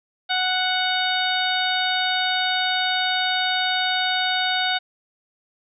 harmonic tone, 740 Hz, F#5, in tune, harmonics 1 / 2 / 3 / 4 / 5 / 6, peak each -25 / -25 / -30 / -29 / -25 / -33 dBFS, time 0.29-4.79 s, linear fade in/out 20 ms, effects none

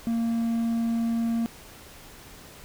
triangle tone, 230.4 Hz, A#3, 20 cents flat, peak -21 dBFS, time 0.07-1.46 s, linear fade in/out 0 ms, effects pink hiss -47 dBFS RMS until 2.64 s

